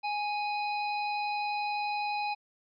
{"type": "harmonic tone with a mistuned harmonic", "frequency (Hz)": 830.6, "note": "G#5", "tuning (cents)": 0, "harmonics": [1, 3, 5, 6], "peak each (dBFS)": [-30, -36, -42, -49], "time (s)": [0.03, 2.35], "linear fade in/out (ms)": 20, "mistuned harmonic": 5, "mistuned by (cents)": -41, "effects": ["MP3 96 kbps"]}